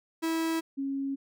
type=tone pair in turn; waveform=45% pulse / sine; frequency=325.9 / 274 Hz; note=E4 / C#4; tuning=-20 / -20 cents; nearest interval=minor third; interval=300 cents; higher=first; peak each=-27 / -29 dBFS; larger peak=first; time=0.22-0.61 / 0.77-1.16 s; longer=neither; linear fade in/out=20 ms; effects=none